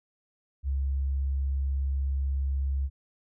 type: tone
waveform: sine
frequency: 68.2 Hz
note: C#2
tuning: 28 cents flat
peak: -25 dBFS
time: 0.63-2.9 s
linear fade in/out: 50 ms
effects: none